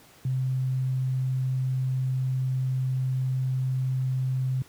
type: tone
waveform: sine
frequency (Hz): 130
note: C3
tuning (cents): -11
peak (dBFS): -23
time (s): 0.25-4.62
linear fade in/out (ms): 2
effects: pink hiss -54 dBFS RMS until 4.68 s + high-pass 80 Hz 12 dB/octave